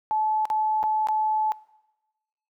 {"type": "tone with dropouts", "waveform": "sine", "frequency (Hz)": 864, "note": "A5", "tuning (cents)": -32, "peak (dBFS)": -21, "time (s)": [0.11, 1.52], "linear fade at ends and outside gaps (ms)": 0, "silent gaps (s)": [[0.454, 0.501], [0.83, 0.838], [1.071, 1.086]], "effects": ["noise-tail reverb RT60 1.0 s tail -21 dB re dry"]}